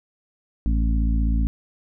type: harmonic tone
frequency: 55.7 Hz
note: A1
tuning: 22 cents sharp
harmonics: 1 / 2 / 3 / 4 / 5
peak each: -18 / -33 / -32 / -29 / -32 dBFS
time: 0.66-1.47 s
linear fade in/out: 0 ms
effects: none